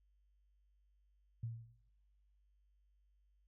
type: tone with exponential decay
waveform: sine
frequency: 115.1 Hz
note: A#2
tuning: 22 cents flat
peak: -37 dBFS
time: 1.43-1.89 s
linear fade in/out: 5 ms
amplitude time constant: 100 ms
effects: noise-tail reverb RT60 1.0 s tail -18 dB re dry + added 50 Hz sine -70 dBFS peak until 3.47 s